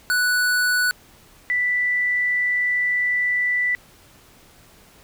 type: tone pair in turn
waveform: square / sine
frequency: 1480 / 1975.6 Hz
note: F#6 / B6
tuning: 0 / 0 cents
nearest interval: perfect fourth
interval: 500 cents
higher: second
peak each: -18 dBFS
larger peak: neither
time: 0.1-0.91 / 1.5-3.75 s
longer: second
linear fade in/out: 0 ms
effects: pink hiss -51 dBFS RMS until 5.03 s